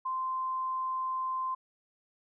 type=tone; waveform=sine; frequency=1040 Hz; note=C6; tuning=11 cents flat; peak=-30 dBFS; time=0.05-1.55 s; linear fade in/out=10 ms; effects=none